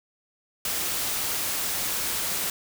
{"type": "noise", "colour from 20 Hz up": "white", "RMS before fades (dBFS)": -28, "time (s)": [0.65, 2.5], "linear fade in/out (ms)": 2, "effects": []}